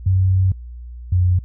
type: tone pair in turn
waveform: sine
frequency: 94 / 90.32 Hz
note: F#2 / F#2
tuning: +28 / -41 cents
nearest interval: minor second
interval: 69 cents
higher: first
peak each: -12 dBFS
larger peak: neither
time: 0.06-0.52 / 1.12-1.39 s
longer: first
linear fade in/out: 5 ms
effects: added 60 Hz sine -31 dBFS peak until 1.44 s